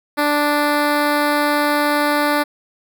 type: tone with notch filter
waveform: 10% pulse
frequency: 293.7 Hz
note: D4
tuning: in tune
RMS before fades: -17 dBFS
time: 0.17-2.44 s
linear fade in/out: 20 ms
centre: 6900 Hz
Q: 1.1
effects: none